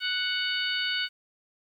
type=harmonic tone with a mistuned harmonic; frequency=740 Hz; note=F#5; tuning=in tune; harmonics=2 / 3 / 4 / 5 / 6; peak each=-31 / -35 / -30 / -36 / -35 dBFS; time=0-1.09 s; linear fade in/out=50 ms; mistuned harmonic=6; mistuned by=+17 cents; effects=10-bit